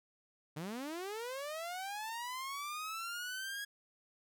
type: linear sweep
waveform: sawtooth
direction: up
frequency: 142.7 to 1661.2 Hz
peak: -36 dBFS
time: 0.56-3.65 s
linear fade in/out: 10 ms
effects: none